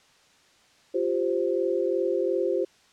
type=chord; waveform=sine; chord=F suspended second; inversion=none; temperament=equal; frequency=349.2 / 392 / 523.3 Hz; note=F4 / G4 / C5; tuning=0 / 0 / 0 cents; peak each=-27 dBFS; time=0.94-2.65 s; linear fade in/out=10 ms; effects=white hiss -59 dBFS RMS until 2.92 s + low-pass 6000 Hz 12 dB/octave